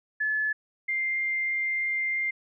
sine tone pair in turn, 1723 / 2101 Hz, A6 / C7, -37 / +7 cents, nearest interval minor third, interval 344 cents, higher second, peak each -24 / -25 dBFS, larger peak first, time 0.2-0.53 / 0.88-2.31 s, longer second, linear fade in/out 10 ms, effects none

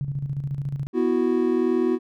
sine tone with tremolo, 139.9 Hz, C#3, 16 cents sharp, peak -23 dBFS, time 0.01-0.87 s, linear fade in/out 0 ms, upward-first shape square, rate 14 Hz, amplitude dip 60%
triangle chord, B suspended fourth, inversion none, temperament equal, 246.9 / 329.6 / 370 Hz, B3 / E4 / F#4, 0 / 0 / 0 cents, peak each -22 / -22 / -20 dBFS, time 0.93-1.99 s, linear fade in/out 50 ms
effects none

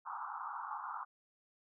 pink band-pass noise, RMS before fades -43 dBFS, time 0.05-1.05 s, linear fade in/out 20 ms, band 810 to 1400 Hz, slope 96 dB/octave, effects none

